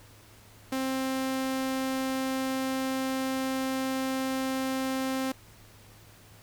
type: tone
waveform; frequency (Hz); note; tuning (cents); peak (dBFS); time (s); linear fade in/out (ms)
sawtooth; 263.7; C4; +14; -24; 0.72-5.32; 5
effects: added 105 Hz sine -56 dBFS peak until 6.42 s + pink hiss -55 dBFS RMS until 6.42 s